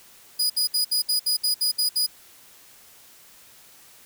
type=tone bursts; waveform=sawtooth; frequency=4935 Hz; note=D#8; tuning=15 cents flat; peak=-17 dBFS; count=10; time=0.39-2.066 s; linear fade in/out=10 ms; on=110 ms; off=64 ms; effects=white hiss -51 dBFS RMS until 4.05 s